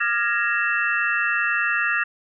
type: tone cluster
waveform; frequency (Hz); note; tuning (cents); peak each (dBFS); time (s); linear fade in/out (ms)
sine; 1205 / 1394 / 1668 / 1862 / 2673; D6 / F6 / G#6 / A#6 / E7; +44 / -4 / +7 / -2 / +23; -30 / -25 / -24 / -25 / -27; 0-2.04; 10
effects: none